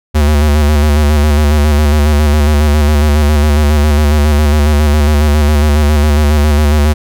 square tone with vibrato, 74.4 Hz, D2, 23 cents sharp, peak -7 dBFS, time 0.14-6.94 s, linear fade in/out 20 ms, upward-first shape square, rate 7.3 Hz, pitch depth 43 cents each way, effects none

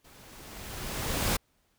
pink noise with level ramp, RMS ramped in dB -55 to -26 dBFS, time 0.04-1.37 s, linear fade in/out 10 ms, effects pink hiss -71 dBFS RMS until 1.78 s

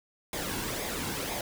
pink noise with flanger, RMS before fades -34 dBFS, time 0.33-1.41 s, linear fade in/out 2 ms, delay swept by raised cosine 0.68 to 1.68 ms, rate 2 Hz, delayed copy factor -0.55, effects none

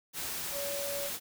sine tone in noise, 566 Hz, C#5, 36 cents sharp, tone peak -36 dBFS, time 0.51-1.11 s, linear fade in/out 50 ms, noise white, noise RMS -37 dBFS, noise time 0.13-1.2 s, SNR -2 dB, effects none

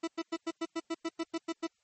40% pulse tone bursts, 329.6 Hz, E4, in tune, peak -30 dBFS, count 12, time 0.03-1.671 s, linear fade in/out 10 ms, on 46 ms, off 99 ms, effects white hiss -75 dBFS RMS until 1.83 s + MP3 32 kbps

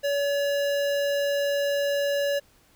square tone with notch filter, 568 Hz, C#5, 42 cents sharp, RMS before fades -25 dBFS, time 0.03-2.4 s, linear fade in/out 20 ms, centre 9100 Hz, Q 1.4, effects pink hiss -60 dBFS RMS until 2.75 s

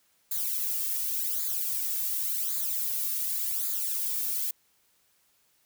violet noise with flanger, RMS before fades -30 dBFS, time 0.31-4.51 s, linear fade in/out 5 ms, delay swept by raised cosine 0.35 to 2.05 ms, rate 0.89 Hz, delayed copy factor -0.9, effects white hiss -68 dBFS RMS until 5.65 s

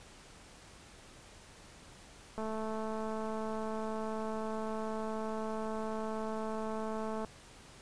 click train, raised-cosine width 1 ms, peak -26 dBFS, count 1067, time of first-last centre 2.38-7.248 s, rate 219 Hz, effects pink hiss -55 dBFS RMS until 7.81 s + resampled to 22050 Hz

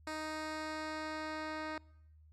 10% pulse tone with low-pass filter sweep, 311.1 Hz, D#4, in tune, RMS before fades -41 dBFS, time 0.07-1.78 s, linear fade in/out 2 ms, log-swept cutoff 8500 to 3700 Hz, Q 0.78, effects noise-tail reverb RT60 0.9 s tail -25 dB re dry + added 77 Hz sine -58 dBFS peak until 2.32 s

